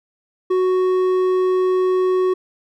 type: tone with hard clipping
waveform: sine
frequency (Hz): 370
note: F#4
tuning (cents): 0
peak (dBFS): -16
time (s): 0.5-2.34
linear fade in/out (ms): 10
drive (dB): 6
effects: none